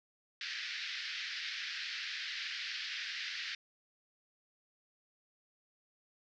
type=band-pass noise; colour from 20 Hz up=pink; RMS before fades=-41 dBFS; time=0.41-3.55 s; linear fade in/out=2 ms; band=1600 to 5200 Hz; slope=48 dB/octave; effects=none